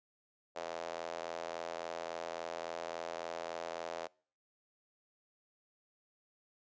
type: tone with high-pass filter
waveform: square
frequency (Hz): 41.79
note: E1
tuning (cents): +24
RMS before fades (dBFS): -42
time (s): 0.55-4.08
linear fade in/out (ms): 20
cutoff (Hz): 590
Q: 2.8
effects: noise-tail reverb RT60 0.5 s tail -26 dB re dry + resampled to 16000 Hz